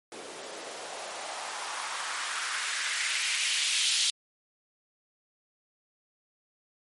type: noise with band-pass filter sweep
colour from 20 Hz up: blue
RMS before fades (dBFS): -32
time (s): 0.12-4.1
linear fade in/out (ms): 0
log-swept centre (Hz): 370 to 3600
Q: 1.9
effects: MP3 48 kbps